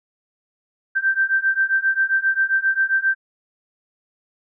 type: beating tone pair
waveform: sine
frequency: 1561 / 1568.5 Hz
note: G6 / G6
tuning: -8 / +1 cents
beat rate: 7.5 Hz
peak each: -20 / -19 dBFS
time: 0.95-3.15 s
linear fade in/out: 20 ms
effects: none